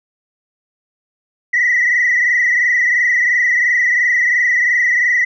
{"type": "tone with frequency modulation", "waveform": "sine", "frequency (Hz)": 1951, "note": "B6", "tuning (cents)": -22, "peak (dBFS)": -10, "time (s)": [1.53, 5.25], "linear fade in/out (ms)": 10, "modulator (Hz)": 22.9, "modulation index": 3.2, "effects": ["tanh soft clip ceiling -7 dBFS"]}